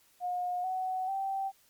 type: tone with pitch steps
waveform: sine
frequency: 718 / 747.2 / 777.6 Hz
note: F5 / F#5 / G5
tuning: +48 / +17 / -14 cents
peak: -30 dBFS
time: 0.2-1.52 s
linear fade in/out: 50 ms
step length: 440 ms
effects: white hiss -65 dBFS RMS until 1.69 s + MP3 96 kbps